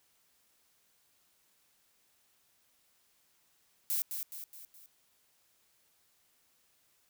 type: noise with echo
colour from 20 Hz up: violet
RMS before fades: -32 dBFS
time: 3.9-4.02 s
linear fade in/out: 0 ms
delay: 210 ms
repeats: 4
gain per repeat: -6 dB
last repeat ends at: 4.86 s
effects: white hiss -71 dBFS RMS until 7.09 s